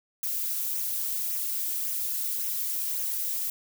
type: noise with flanger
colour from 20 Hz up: violet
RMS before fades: -30 dBFS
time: 0.23-3.5 s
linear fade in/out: 2 ms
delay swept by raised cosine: 0.22 to 2.92 ms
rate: 1.8 Hz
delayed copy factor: -0.5
effects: none

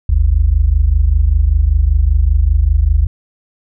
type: tone pair together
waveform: sine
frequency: 50.46 / 75.6 Hz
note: G#1 / D#2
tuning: -49 / -49 cents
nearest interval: perfect fifth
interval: 700 cents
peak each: -11 dBFS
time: 0.09-3.07 s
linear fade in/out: 5 ms
effects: none

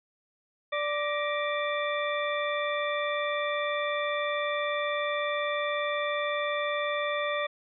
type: harmonic tone with a mistuned harmonic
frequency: 587.3 Hz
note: D5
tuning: in tune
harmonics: 1 / 2 / 3 / 4 / 6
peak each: -30 / -33 / -35 / -36 / -38 dBFS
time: 0.72-7.47 s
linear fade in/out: 10 ms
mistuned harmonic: 3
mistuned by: +120 cents
effects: none

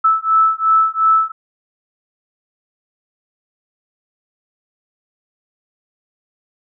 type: beating tone pair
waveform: sine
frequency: 1310 / 1312.8 Hz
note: E6 / E6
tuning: -11 / -8 cents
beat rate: 2.8 Hz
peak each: -14 dBFS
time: 0.04-1.32 s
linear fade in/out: 10 ms
effects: none

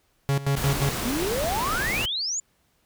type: tone with tremolo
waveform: 45% pulse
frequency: 139.1 Hz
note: C#3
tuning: 6 cents sharp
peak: -20 dBFS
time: 0.29-0.89 s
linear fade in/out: 0 ms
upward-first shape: square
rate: 5.7 Hz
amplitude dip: 80%
type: noise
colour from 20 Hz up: pink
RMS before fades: -29 dBFS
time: 0.56-2.06 s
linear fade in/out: 10 ms
type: exponential sweep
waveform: sine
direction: up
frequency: 229.6 to 7250 Hz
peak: -25 dBFS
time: 1.05-2.4 s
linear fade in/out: 5 ms
effects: pink hiss -67 dBFS RMS until 2.85 s

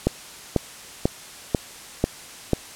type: click train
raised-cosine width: 2 ms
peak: -4 dBFS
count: 6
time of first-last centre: 0.07-2.533 s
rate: 2.03 Hz
effects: white hiss -41 dBFS RMS until 2.75 s + low-pass 10000 Hz 12 dB/octave

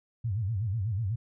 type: tone with vibrato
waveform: sine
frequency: 104.7 Hz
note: G#2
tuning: 15 cents sharp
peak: -27 dBFS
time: 0.24-1.16 s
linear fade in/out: 10 ms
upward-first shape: sine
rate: 8.1 Hz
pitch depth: 220 cents each way
effects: none

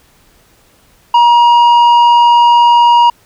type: tone with tanh clipping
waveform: sine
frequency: 951 Hz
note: A#5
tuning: 34 cents sharp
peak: -5 dBFS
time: 1.14-3.1 s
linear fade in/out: 5 ms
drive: 7 dB
effects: pink hiss -49 dBFS RMS until 3.25 s

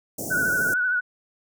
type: band-stop noise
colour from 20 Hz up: pink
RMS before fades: -29 dBFS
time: 0.18-0.74 s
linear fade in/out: 5 ms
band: 690 to 5900 Hz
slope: 48 dB/octave
type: tone with vibrato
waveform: sine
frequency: 1480 Hz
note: F#6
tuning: in tune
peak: -20 dBFS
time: 0.3-1.01 s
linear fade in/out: 20 ms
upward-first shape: triangle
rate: 13 Hz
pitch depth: 53 cents each way
effects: high-pass 150 Hz 12 dB/octave

